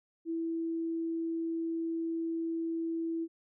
sine tone, 329.6 Hz, E4, in tune, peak -31 dBFS, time 0.25-3.28 s, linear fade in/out 50 ms, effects none

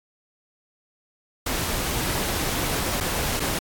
pink noise with dropouts, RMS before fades -26 dBFS, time 1.46-3.59 s, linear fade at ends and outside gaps 5 ms, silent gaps 3.003-3.007 / 3.397-3.401 s, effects AAC 64 kbps

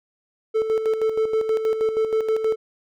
triangle tone with tremolo, 440.3 Hz, A4, 1 cent sharp, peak -15 dBFS, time 0.54-2.56 s, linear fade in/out 20 ms, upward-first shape square, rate 6.3 Hz, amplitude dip 55%, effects none

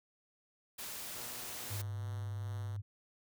white noise, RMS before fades -44 dBFS, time 0.78-1.82 s, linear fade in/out 10 ms
5% pulse tone with tremolo, 122.8 Hz, B2, 9 cents flat, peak -40 dBFS, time 1.15-2.77 s, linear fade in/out 5 ms, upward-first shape sine, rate 2.3 Hz, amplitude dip 30%
sine tone, 101.6 Hz, G#2, 38 cents flat, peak -37 dBFS, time 1.7-2.82 s, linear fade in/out 20 ms
effects none

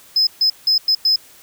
sine tone bursts at uneven times, 5100 Hz, D#8, 42 cents sharp, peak -9 dBFS, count 5, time 0.16-0.27 / 0.41-0.5 / 0.67-0.78 / 0.88-0.95 / 1.05-1.16 s, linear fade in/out 5 ms, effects tanh soft clip ceiling -11 dBFS + white hiss -46 dBFS RMS until 1.42 s

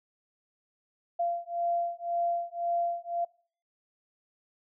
sine beating tone pair, 688 / 689.9 Hz, F5 / F5, -26 / -21 cents, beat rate 1.9 Hz, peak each -31 / -31 dBFS, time 1.19-3.25 s, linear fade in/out 10 ms, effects noise-tail reverb RT60 0.5 s tail -24 dB re dry

